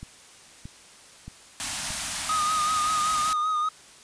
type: click train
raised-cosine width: 5 ms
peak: -26 dBFS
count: 4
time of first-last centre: 0.03-1.905 s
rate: 1.6 Hz
type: band-stop noise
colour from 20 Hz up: white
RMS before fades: -29 dBFS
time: 1.6-3.33 s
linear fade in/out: 0 ms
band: 300 to 600 Hz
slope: 96 dB/octave
type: tone with vibrato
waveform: triangle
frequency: 1241 Hz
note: D#6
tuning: 5 cents flat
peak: -21 dBFS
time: 2.29-3.69 s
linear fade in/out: 5 ms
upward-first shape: sine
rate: 5.2 Hz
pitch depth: 37 cents each way
effects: white hiss -50 dBFS RMS until 4.03 s + resampled to 22050 Hz